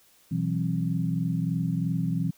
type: tone cluster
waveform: sine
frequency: 124.2 / 166.5 / 189.6 / 267.3 Hz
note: B2 / E3 / F#3 / C4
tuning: +10 / +18 / +43 / +37 cents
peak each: -31 / -26 / -33 / -34 dBFS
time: 0.31-2.31 s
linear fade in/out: 10 ms
effects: white hiss -60 dBFS RMS until 2.37 s